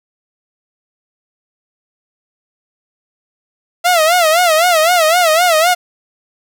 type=tone with vibrato; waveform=sawtooth; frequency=671 Hz; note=E5; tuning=31 cents sharp; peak=-5 dBFS; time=3.84-5.75 s; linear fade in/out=20 ms; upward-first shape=sine; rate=3.9 Hz; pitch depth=140 cents each way; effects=none